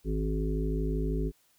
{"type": "harmonic tone", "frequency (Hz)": 52.8, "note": "G#1", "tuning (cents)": 29, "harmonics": [1, 3, 5, 7, 8], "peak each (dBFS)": [-29, -34, -36, -37, -38], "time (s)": [0.04, 1.32], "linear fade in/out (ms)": 50, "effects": ["white hiss -67 dBFS RMS until 1.58 s"]}